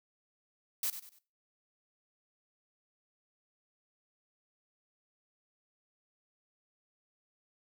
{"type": "noise with echo", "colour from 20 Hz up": "blue", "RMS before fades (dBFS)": -33, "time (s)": [0.83, 0.9], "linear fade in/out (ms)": 2, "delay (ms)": 96, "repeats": 3, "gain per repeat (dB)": -10, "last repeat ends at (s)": 1.188, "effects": ["noise-tail reverb RT60 0.3 s tail -17 dB re dry"]}